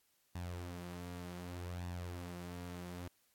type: tone with flanger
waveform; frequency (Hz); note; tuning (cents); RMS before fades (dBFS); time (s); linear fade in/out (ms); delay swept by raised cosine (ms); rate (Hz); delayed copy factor
sawtooth; 88.3; F2; +20; -45; 0.35-3.08; 5; 1.1 to 7.1; 0.66; +0.55
effects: white hiss -75 dBFS RMS until 3.34 s + AAC 64 kbps